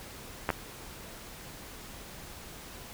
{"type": "clicks", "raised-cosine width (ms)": 0.5, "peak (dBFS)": -12, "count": 2, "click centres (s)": [0.491, 0.503], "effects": ["pink hiss -46 dBFS RMS until 2.93 s"]}